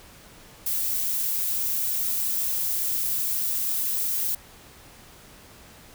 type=noise; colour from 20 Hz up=violet; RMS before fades=-26 dBFS; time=0.66-4.35 s; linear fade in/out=5 ms; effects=pink hiss -49 dBFS RMS until 5.94 s